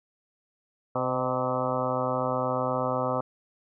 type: harmonic tone with a mistuned harmonic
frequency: 128.3 Hz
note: C3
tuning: 34 cents flat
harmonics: 1 / 2 / 3 / 4 / 5 / 6 / 7 / 8 / 9 / 10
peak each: -35 / -34 / -40 / -30 / -32 / -35 / -36 / -36 / -34 / -36 dBFS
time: 0.95-3.21 s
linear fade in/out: 5 ms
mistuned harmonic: 5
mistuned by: -46 cents
effects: none